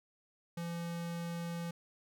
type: tone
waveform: square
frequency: 170 Hz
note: F3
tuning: 46 cents flat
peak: -38 dBFS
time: 0.57-1.71 s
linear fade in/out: 5 ms
effects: none